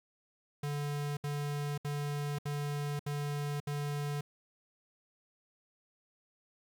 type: tone bursts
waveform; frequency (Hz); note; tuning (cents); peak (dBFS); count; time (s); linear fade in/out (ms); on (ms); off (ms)
square; 145.3; D3; -18; -34; 6; 0.63-4.21; 5; 540; 68
effects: 11-bit